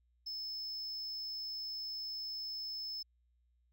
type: tone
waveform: triangle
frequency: 5240 Hz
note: E8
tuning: 11 cents flat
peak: -38 dBFS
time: 0.26-3.03 s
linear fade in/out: 10 ms
effects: added 60 Hz sine -70 dBFS peak until 3.72 s